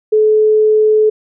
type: tone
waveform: sine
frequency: 430.4 Hz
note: A4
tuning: 38 cents flat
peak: -7 dBFS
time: 0.12-1.1 s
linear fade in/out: 10 ms
effects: none